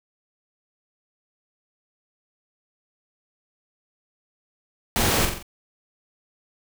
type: noise with echo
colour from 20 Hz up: pink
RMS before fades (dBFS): -22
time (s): 4.96-5.25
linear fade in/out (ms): 0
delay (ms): 44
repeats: 4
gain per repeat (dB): -5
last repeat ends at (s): 5.426
effects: none